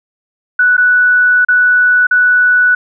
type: tone with dropouts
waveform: sine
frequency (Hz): 1480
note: F#6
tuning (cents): 0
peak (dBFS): -6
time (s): 0.59-2.75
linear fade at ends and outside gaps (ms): 5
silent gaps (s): 0.768-0.778 / 1.449-1.485 / 2.069-2.11
effects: none